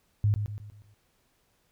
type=tone with echo; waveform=sine; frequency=104.1 Hz; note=G#2; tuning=5 cents sharp; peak=-20 dBFS; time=0.24-0.34 s; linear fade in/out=0 ms; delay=120 ms; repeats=5; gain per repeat=-7 dB; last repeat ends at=0.94 s; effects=pink hiss -70 dBFS RMS until 1.71 s